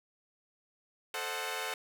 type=chord; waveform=10% pulse; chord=A diminished seventh; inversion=none; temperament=equal with one note detuned; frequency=440 / 523.3 / 611.9 / 740 Hz; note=A4 / C5 / Eb5 / Gb5; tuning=0 / 0 / -29 / 0 cents; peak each=-31 / -32 / -37 / -31 dBFS; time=1.14-1.74 s; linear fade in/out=2 ms; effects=none